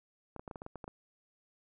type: clicks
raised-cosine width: 1 ms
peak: -29 dBFS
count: 10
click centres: 0.363 / 0.395 / 0.478 / 0.512 / 0.558 / 0.619 / 0.664 / 0.757 / 0.842 / 0.879 s
effects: none